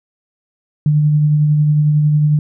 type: tone with tremolo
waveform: sine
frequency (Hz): 150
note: D3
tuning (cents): +37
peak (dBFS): -8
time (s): 0.86-2.39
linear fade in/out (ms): 2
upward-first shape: triangle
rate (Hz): 11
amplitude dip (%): 30
effects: none